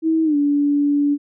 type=tone with pitch glide; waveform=sine; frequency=321.6 to 288.2 Hz; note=E4 to D4; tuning=-43 to -33 cents; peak=-14 dBFS; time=0.02-1.18 s; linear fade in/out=50 ms; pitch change=-190 cents; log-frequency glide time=0.24-0.36 s; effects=none